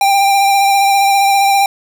square tone with vibrato, 792 Hz, G5, 18 cents sharp, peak -9 dBFS, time 0.01-1.66 s, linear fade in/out 2 ms, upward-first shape triangle, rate 15 Hz, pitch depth 25 cents each way, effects none

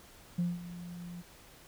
sine tone with ADSR envelope, 174.7 Hz, F3, 1 cent sharp, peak -25 dBFS, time 0.38-1.23 s, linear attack 11 ms, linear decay 190 ms, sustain -16 dB, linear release 33 ms, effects tanh soft clip ceiling -25 dBFS + pink hiss -56 dBFS RMS until 1.67 s

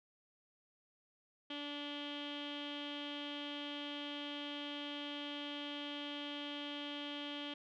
sawtooth tone with low-pass filter, 290 Hz, D4, 22 cents flat, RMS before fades -44 dBFS, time 1.5-7.54 s, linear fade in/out 5 ms, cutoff 3200 Hz, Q 8.9, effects none

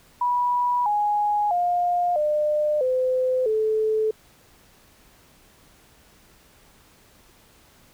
sine tone with pitch steps, 977 / 831.1 / 707 / 601.4 / 511.6 / 435.2 Hz, B5 / G#5 / F5 / D5 / C5 / A4, -19 / +1 / +21 / +41 / -39 / -19 cents, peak -19 dBFS, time 0.21-4.11 s, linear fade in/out 5 ms, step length 650 ms, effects pink hiss -55 dBFS RMS until 7.93 s

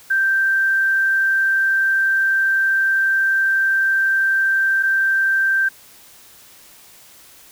sine tone pair in turn, 1568 / 1568 Hz, G6 / G6, 0 / 0 cents, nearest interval unison, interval 0 cents, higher neither, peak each -14 dBFS, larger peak neither, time 0.1-4.83 / 4.83-5.69 s, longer first, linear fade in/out 10 ms, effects white hiss -46 dBFS RMS until 7.51 s

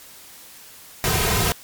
pink noise with comb filter, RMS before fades -20 dBFS, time 1.04-1.52 s, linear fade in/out 0 ms, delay 3.5 ms, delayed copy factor -0.9, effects white hiss -44 dBFS RMS until 1.63 s + MP3 96 kbps

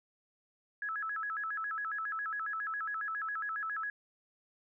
sine tone with vibrato, 1480 Hz, F#6, in tune, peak -34 dBFS, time 0.82-3.9 s, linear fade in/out 2 ms, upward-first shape square, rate 7.3 Hz, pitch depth 210 cents each way, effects none

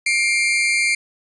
40% pulse tone pair together, 2127 / 2349 Hz, C7 / D7, +28 / 0 cents, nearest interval major second, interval 172 cents, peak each -18 dBFS, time 0.06-0.95 s, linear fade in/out 5 ms, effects resampled to 24000 Hz + 9-bit

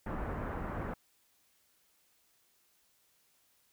pink low-pass noise, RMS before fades -38 dBFS, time 0.06-0.94 s, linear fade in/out 5 ms, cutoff 1600 Hz, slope 24 dB/octave, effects white hiss -71 dBFS RMS until 3.72 s

